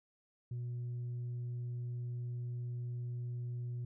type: tone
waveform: sine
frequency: 121.5 Hz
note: B2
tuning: 28 cents flat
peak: -35 dBFS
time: 0.51-3.85 s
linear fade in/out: 5 ms
effects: tanh soft clip ceiling -36 dBFS